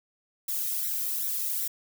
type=noise with flanger; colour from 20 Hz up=violet; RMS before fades=-30 dBFS; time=0.48-1.68 s; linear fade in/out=5 ms; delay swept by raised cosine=0.52 to 1.62 ms; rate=2.6 Hz; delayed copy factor=+0.75; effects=none